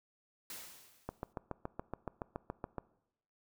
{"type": "noise with exponential decay", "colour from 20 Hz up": "white", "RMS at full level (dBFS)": -44, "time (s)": [0.5, 1.33], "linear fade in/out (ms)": 2, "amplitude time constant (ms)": 180}
{"type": "click train", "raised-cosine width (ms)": 1, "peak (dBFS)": -24, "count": 13, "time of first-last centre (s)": [1.09, 2.783], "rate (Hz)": 7.09}
{"effects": ["noise-tail reverb RT60 0.8 s tail -20 dB re dry"]}